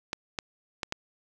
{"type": "clicks", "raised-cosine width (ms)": 0.2, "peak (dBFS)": -13, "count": 4, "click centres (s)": [0.131, 0.388, 0.832, 0.924], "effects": []}